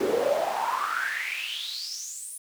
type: noise with high-pass filter sweep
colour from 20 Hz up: brown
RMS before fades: -29 dBFS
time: 0-2.38 s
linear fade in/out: 5 ms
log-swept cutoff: 370 to 10000 Hz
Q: 9.1
effects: none